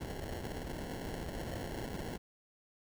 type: noise with sample-and-hold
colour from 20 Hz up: pink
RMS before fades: -41 dBFS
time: 0-2.18 s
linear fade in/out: 20 ms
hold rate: 1225 Hz
effects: none